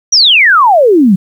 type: exponential sweep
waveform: sine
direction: down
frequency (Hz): 5990 to 174.61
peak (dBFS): -3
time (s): 0.12-1.16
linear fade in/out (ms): 10
effects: 7-bit